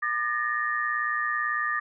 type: tone cluster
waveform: sine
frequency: 1202 / 1736 / 1854 Hz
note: D6 / A6 / A#6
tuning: +40 / -24 / -10 cents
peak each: -28 / -31 / -29 dBFS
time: 0.02-1.8 s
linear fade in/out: 10 ms
effects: none